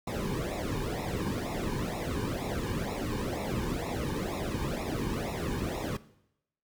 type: noise with flanger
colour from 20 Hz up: brown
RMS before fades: -33 dBFS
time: 0.07-5.97 s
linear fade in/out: 5 ms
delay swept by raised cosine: 0.64 to 1.53 ms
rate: 2.1 Hz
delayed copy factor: -1
effects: noise-tail reverb RT60 0.8 s tail -18 dB re dry